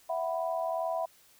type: chord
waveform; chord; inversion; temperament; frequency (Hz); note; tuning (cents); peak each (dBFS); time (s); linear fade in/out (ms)
sine; E suspended second; none; just; 659.3 / 741.7 / 988.9; E5 / F#5 / B5; 0 / +4 / +2; -31 / -35 / -37; 0.09-1.06; 10
effects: white hiss -61 dBFS RMS until 1.39 s